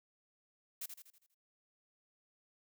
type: noise with echo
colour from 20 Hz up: blue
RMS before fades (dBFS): -42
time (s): 0.81-0.86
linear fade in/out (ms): 5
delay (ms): 81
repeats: 6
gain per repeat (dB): -6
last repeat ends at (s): 1.346
effects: noise-tail reverb RT60 0.3 s tail -26 dB re dry